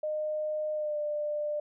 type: tone with pitch glide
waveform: sine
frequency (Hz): 612 to 596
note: D#5 to D5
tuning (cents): -29 to +25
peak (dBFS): -29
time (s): 0.03-1.6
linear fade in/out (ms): 5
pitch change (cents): -46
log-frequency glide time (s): 0.73-0.97
effects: none